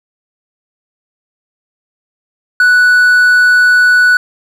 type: tone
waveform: triangle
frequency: 1480 Hz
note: F#6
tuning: in tune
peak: -3 dBFS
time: 2.6-4.17 s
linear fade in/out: 2 ms
effects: none